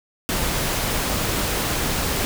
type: noise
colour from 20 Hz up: pink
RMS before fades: -23 dBFS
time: 0.29-2.25 s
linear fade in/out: 0 ms
effects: none